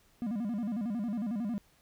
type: tone with vibrato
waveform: triangle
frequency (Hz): 220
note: A3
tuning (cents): 0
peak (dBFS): -29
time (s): 0.22-1.58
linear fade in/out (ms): 0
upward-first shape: square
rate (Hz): 11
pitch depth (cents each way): 150
effects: pink hiss -66 dBFS RMS until 1.81 s